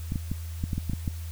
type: clicks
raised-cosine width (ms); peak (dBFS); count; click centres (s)
5; -16; 9; 0.121 / 0.158 / 0.316 / 0.639 / 0.732 / 0.78 / 0.897 / 0.934 / 1.078
effects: added 82 Hz sine -33 dBFS peak until 1.31 s + white hiss -49 dBFS RMS until 1.31 s